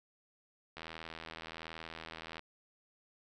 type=click train; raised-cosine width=0.3 ms; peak=-28 dBFS; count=133; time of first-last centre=0.77-2.394 s; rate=81.3 Hz; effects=none

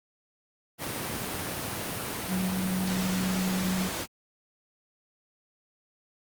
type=tone in noise; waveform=sine; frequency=186.1 Hz; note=F#3; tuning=10 cents sharp; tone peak=-26 dBFS; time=2.27-3.9 s; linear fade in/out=50 ms; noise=pink; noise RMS=-32 dBFS; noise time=0.78-4.07 s; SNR=+3 dB; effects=high-pass 100 Hz 12 dB/octave + Opus 32 kbps

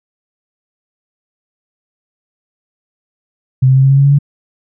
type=tone with pitch steps; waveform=sine; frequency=130 / 131.74 / 133.5 / 135.29 / 137.1 / 138.93 / 140.79 / 142.67 Hz; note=C3 / C3 / C3 / C#3 / C#3 / C#3 / C#3 / D3; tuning=-11 / +12 / +35 / -42 / -19 / +4 / +27 / -50 cents; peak=-5 dBFS; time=3.62-4.188 s; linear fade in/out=10 ms; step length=71 ms; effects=none

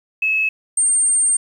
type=tone pair in turn; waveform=sine; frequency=2588 / 8705 Hz; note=E7 / C#9; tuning=-32 / -32 cents; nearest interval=octave + major sixth; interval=2100 cents; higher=second; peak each=-15 / -13 dBFS; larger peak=second; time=0.22-0.49 / 0.77-1.37 s; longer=second; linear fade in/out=5 ms; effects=8-bit

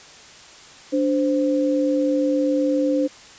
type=tone pair together; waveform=sine; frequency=291.8 / 520 Hz; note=D4 / C5; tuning=-11 / -11 cents; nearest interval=minor seventh; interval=1000 cents; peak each=-19 / -21 dBFS; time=0.92-3.08 s; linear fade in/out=20 ms; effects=white hiss -44 dBFS RMS until 3.38 s + resampled to 16000 Hz

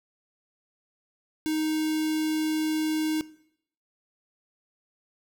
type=tone with notch filter; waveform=square; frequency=311.8 Hz; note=D#4; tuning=4 cents sharp; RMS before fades=-27 dBFS; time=1.46-3.21 s; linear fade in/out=0 ms; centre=1100 Hz; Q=1.1; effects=noise-tail reverb RT60 0.7 s tail -19 dB re dry

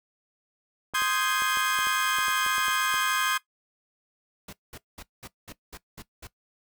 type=clicks; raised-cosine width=1 ms; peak=-27 dBFS; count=12; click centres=0.937 / 1.02 / 1.421 / 1.572 / 1.789 / 1.87 / 2.186 / 2.283 / 2.464 / 2.582 / 2.683 / 2.941 s
type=chord; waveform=30% pulse; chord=Ab major seventh; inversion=first; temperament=equal; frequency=1046.5 / 1244.5 / 1568 / 1661.2 Hz; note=C6 / Eb6 / G6 / Ab6; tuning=0 / 0 / 0 / 0 cents; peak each=-27 dBFS; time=0.94-3.38 s; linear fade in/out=10 ms
type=noise bursts; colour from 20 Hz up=pink; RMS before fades=-42 dBFS; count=8; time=4.48-6.272 s; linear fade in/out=5 ms; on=49 ms; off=200 ms
effects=noise-tail reverb RT60 0.1 s tail -17 dB re dry

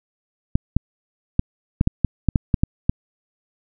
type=clicks; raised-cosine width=5 ms; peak=-3 dBFS; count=11; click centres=0.555 / 0.766 / 1.394 / 1.811 / 1.874 / 2.047 / 2.287 / 2.358 / 2.542 / 2.635 / 2.895 s; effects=none

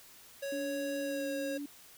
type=tone with pitch glide; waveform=square; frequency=554.4 to 545.2 Hz; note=C#5 to C#5; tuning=0 to -29 cents; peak=-36 dBFS; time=0.42-1.58 s; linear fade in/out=10 ms; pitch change=-29 cents; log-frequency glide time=1-1.29 s
type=tone; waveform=sine; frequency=286.3 Hz; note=D4; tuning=44 cents flat; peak=-37 dBFS; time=0.52-1.66 s; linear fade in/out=5 ms
effects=white hiss -56 dBFS RMS until 1.97 s

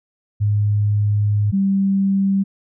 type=tone pair in turn; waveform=sine; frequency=103.83 / 195.33 Hz; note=G#2 / G3; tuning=0 / -6 cents; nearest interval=major seventh; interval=1094 cents; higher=second; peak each=-14 dBFS; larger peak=neither; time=0.4-1.52 / 1.52-2.44 s; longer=first; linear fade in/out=20 ms; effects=none

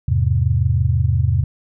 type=chord; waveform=sine; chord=E augmented; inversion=none; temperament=just; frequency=82.41 / 103.01 / 128.76 Hz; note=E2 / G#2 / B#2; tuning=0 / -14 / -27 cents; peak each=-18 dBFS; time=0.08-1.44 s; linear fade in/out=5 ms; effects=none

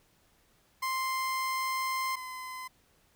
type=tone pair in turn; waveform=30% pulse; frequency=1046.5 / 1025 Hz; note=C6 / C6; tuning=0 / -36 cents; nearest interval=unison; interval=36 cents; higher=first; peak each=-27 / -36 dBFS; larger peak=first; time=0.82-2.16 / 2.16-2.68 s; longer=first; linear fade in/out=10 ms; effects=pink hiss -67 dBFS RMS until 3.15 s

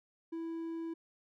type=tone; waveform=triangle; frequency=329.6 Hz; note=E4; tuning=in tune; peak=-35 dBFS; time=0.32-0.94 s; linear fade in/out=10 ms; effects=none

